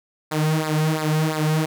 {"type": "tone with flanger", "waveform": "sawtooth", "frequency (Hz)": 155.56, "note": "D#3", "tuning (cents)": 0, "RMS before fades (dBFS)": -21, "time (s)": [0.31, 1.66], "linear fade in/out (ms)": 10, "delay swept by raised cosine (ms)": [0.32, 3.52], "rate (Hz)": 2.9, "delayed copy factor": -0.8, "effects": []}